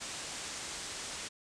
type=low-pass noise; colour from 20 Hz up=white; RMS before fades=-42 dBFS; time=0-1.29 s; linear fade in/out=20 ms; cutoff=8800 Hz; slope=48 dB/octave; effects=none